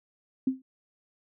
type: tone with exponential decay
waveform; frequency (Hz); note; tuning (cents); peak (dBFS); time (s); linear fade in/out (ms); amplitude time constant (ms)
sine; 261.6; C4; 0; -19; 0.47-0.62; 5; 32
effects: none